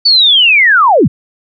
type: linear sweep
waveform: sine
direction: down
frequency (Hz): 4563 to 87.31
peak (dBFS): -4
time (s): 0.05-1.08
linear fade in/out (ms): 10
effects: none